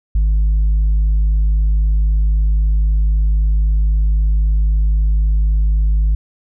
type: tone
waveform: sine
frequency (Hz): 51.91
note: G#1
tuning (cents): 0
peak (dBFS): -8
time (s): 0.15-6.15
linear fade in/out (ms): 5
effects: tanh soft clip ceiling -10 dBFS